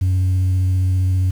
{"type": "tone with vibrato", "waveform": "sine", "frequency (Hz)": 92.8, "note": "F#2", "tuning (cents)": 6, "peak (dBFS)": -11, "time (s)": [0.01, 1.31], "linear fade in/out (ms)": 10, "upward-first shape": "triangle", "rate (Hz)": 15, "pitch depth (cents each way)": 15, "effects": ["tanh soft clip ceiling -13 dBFS", "7-bit"]}